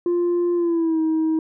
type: tone with pitch glide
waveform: sine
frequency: 349 to 318.2 Hz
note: F4 to D#4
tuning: -1 to +39 cents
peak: -15 dBFS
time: 0.06-1.39 s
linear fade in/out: 2 ms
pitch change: -160 cents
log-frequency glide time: 0.55-1 s
effects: tanh soft clip ceiling -16 dBFS